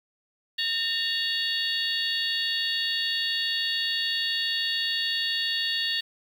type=tone cluster; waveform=sine; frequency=1823 / 2822 / 3401 / 3734 / 4455 Hz; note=A#6 / F7 / G#7 / A#7 / C#8; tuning=-39 / +17 / +40 / +2 / +8 cents; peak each=-31 dBFS; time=0.58-6.01 s; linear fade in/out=10 ms; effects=tanh soft clip ceiling -13 dBFS + 8-bit